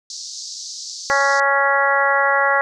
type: band-pass noise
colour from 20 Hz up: white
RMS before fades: -32 dBFS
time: 0.1-1.4 s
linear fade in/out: 2 ms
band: 4300 to 6500 Hz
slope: 48 dB/octave
type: harmonic tone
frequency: 277.8 Hz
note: C#4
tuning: 4 cents sharp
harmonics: 2 / 3 / 4 / 5 / 6 / 7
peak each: -21 / -21 / -21 / -21 / -21 / -21 dBFS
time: 1.1-2.61 s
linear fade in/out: 0 ms
effects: none